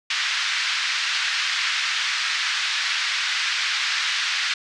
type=band-pass noise; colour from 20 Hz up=pink; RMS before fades=-24 dBFS; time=0.1-4.54 s; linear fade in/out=5 ms; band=1500 to 5200 Hz; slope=24 dB/octave; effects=resampled to 22050 Hz